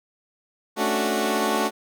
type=chord; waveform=15% pulse; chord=D major seventh; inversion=second; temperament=equal; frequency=220 / 277.2 / 293.7 / 370 Hz; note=A3 / C#4 / D4 / F#4; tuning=0 / 0 / 0 / 0 cents; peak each=-19 / -23 / -23 / -19 dBFS; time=0.76-1.71 s; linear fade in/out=50 ms; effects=none